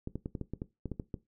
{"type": "clicks", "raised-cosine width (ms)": 3, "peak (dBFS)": -23, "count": 11, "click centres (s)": [0.074, 0.156, 0.259, 0.352, 0.413, 0.536, 0.619, 0.857, 0.917, 0.998, 1.142], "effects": ["noise-tail reverb RT60 0.2 s tail -17 dB re dry"]}